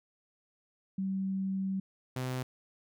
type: tone pair in turn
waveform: sine / sawtooth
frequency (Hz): 192 / 128.14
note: G3 / C3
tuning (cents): -36 / -36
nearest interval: perfect fifth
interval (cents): 700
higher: first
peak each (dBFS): -30 / -29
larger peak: second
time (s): 0.98-1.8 / 2.16-2.43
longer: first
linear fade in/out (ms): 5
effects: none